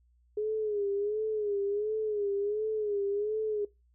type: tone with vibrato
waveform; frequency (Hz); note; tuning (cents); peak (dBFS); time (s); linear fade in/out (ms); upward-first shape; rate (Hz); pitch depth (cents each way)
sine; 417; G#4; +7; -28; 0.37-3.65; 5; sine; 1.4; 78
effects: noise-tail reverb RT60 0.2 s tail -20 dB re dry + added 60 Hz sine -63 dBFS peak until 3.94 s